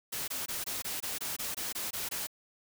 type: noise bursts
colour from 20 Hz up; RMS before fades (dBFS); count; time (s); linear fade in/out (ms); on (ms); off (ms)
white; -36; 12; 0.12-2.271; 10; 160; 21
effects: none